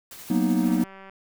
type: noise with tremolo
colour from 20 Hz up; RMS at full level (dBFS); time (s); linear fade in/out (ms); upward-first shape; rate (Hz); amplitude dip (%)
white; -41; 0.11-0.84; 2; triangle; 13; 35
type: chord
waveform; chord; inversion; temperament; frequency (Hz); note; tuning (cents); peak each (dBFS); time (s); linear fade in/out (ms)
triangle; B major seventh; second; equal; 185 / 233.1 / 246.9 / 311.1; F#3 / A#3 / B3 / D#4; 0 / 0 / 0 / 0; -23; 0.3-0.84; 5
type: click train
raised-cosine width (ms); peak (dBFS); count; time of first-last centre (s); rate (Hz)
0.5; -30; 91; 0.63-1.096; 193
effects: none